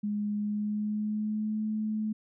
sine tone with pitch glide, 207.7 to 215.5 Hz, G#3 to A3, 0 to -36 cents, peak -28 dBFS, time 0.03-2.13 s, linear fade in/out 10 ms, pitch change +64 cents, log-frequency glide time 0.36-1.63 s, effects none

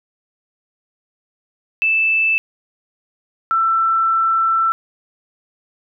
sine tone pair in turn, 2637 / 1335.7 Hz, E7 / E6, 0 / +22 cents, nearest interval octave, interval 1178 cents, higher first, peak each -13 dBFS, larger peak neither, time 1.82-2.38 / 3.51-4.72 s, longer second, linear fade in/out 0 ms, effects none

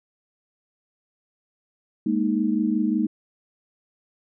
sine chord, Ab suspended second, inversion none, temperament equal, 207.7 / 233.1 / 311.1 Hz, Ab3 / Bb3 / Eb4, 0 / 0 / 0 cents, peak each -24 dBFS, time 2.06-3.07 s, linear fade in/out 5 ms, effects none

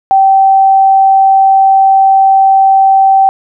sine tone, 775 Hz, G5, 20 cents flat, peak -3 dBFS, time 0.11-3.29 s, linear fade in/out 0 ms, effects none

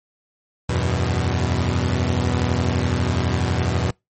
sawtooth chord, E suspended second, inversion none, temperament equal with one note detuned, 82.41 / 94.44 / 123.47 Hz, E2 / F#2 / B2, 0 / +36 / 0 cents, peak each -19 dBFS, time 0.69-3.91 s, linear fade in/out 5 ms, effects noise-tail reverb RT60 0.2 s tail -26 dB re dry + MP3 32 kbps

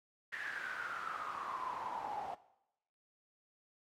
pink noise with band-pass filter sweep, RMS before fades -42 dBFS, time 0.32-2.35 s, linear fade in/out 10 ms, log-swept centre 1800 to 760 Hz, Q 9.1, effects noise-tail reverb RT60 0.8 s tail -17 dB re dry + AAC 64 kbps

